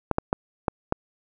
clicks, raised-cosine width 1 ms, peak -7 dBFS, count 5, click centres 0.113 / 0.184 / 0.329 / 0.682 / 0.924 s, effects none

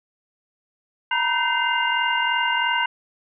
sine tone cluster, 928 / 971 / 1535 / 2076 / 2810 Hz, A#5 / B5 / G6 / C7 / F7, -8 / -30 / -37 / -14 / +10 cents, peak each -26 / -25 / -24 / -27 / -26 dBFS, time 1.11-2.86 s, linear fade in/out 5 ms, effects none

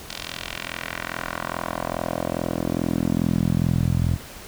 10% pulse tone with band-pass filter sweep, 42.41 Hz, E1, 50 cents sharp, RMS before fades -25 dBFS, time 0.08-4.17 s, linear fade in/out 20 ms, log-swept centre 4400 to 94 Hz, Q 1.4, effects pink hiss -40 dBFS RMS until 4.47 s

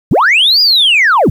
sine linear two-way sweep, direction up then down, 73.42 to 4978 to 73.42 Hz, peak -4 dBFS, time 0.11-1.3 s, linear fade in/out 5 ms, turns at 0.61 s, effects tanh soft clip ceiling -3 dBFS + 7-bit

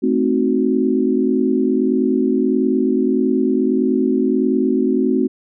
sine chord, A diminished seventh, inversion none, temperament equal, 220 / 261.6 / 311.1 / 370 Hz, A3 / C4 / Eb4 / Gb4, 0 / 0 / 0 / 0 cents, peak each -20 / -17 / -23 / -19 dBFS, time 0.02-5.28 s, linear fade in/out 20 ms, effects none

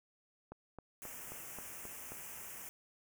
click train, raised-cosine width 1 ms, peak -33 dBFS, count 7, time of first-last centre 0.52-2.12 s, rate 3.75 Hz
white band-stop noise, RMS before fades -48 dBFS, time 1.02-2.69 s, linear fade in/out 0 ms, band 2900 to 5800 Hz, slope 48 dB/octave
effects none

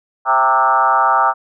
sine tone with frequency modulation, 1048 Hz, C6, 2 cents sharp, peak -10 dBFS, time 0.25-1.34 s, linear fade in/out 50 ms, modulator 128 Hz, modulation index 2.6, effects none

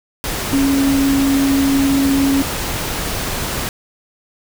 sine tone in noise, 274.8 Hz, C#4, 15 cents flat, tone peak -12 dBFS, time 0.53-2.42 s, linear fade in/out 0 ms, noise pink, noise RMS -22 dBFS, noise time 0.24-3.69 s, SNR +7 dB, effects none

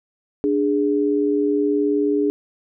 sine tone pair together, 293.7 / 412.6 Hz, D4 / G#4, 0 / -11 cents, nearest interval tritone, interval 589 cents, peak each -19 dBFS, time 0.44-2.3 s, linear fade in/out 0 ms, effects none

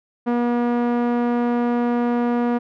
sawtooth tone with low-pass filter, 240.1 Hz, B3, 49 cents flat, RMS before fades -20 dBFS, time 0.26-2.59 s, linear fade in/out 20 ms, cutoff 1200 Hz, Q 0.73, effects none

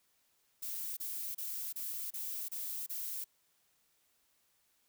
violet noise bursts, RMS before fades -40 dBFS, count 7, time 0.62-3.244 s, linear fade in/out 10 ms, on 350 ms, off 29 ms, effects white hiss -74 dBFS RMS until 4.88 s

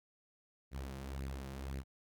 sawtooth tone with flanger, 67.3 Hz, C2, 49 cents sharp, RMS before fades -43 dBFS, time 0.71-1.84 s, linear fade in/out 50 ms, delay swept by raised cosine 0.43 to 5.83 ms, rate 1.9 Hz, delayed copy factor +0.6, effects none

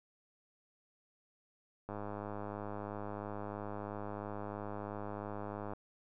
click train, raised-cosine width 1 ms, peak -28 dBFS, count 397, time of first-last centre 1.89-5.735 s, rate 103 Hz, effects none

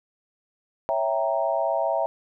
sine chord, C# diminished seventh, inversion none, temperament equal, 554.4 / 659.3 / 784 / 932.3 Hz, C#5 / E5 / G5 / Bb5, 0 / 0 / 0 / 0 cents, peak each -28 / -24 / -29 / -29 dBFS, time 0.89-2.06 s, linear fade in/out 0 ms, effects none

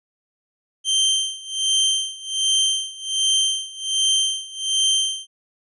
sawtooth tone with tremolo, 3136 Hz, G7, in tune, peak -12 dBFS, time 0.84-5.27 s, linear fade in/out 50 ms, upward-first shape sine, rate 1.3 Hz, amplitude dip 90%, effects resampled to 24000 Hz

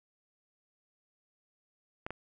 clicks, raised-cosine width 0.5 ms, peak -22 / -23 dBFS, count 2, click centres 2.065 / 2.106 s, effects none

